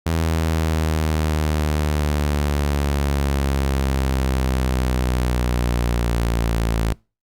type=linear sweep; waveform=sawtooth; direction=down; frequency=82.1 to 55.3 Hz; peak=-14 dBFS; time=0.06-6.93 s; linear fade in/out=5 ms; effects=noise-tail reverb RT60 0.3 s tail -26 dB re dry + Opus 48 kbps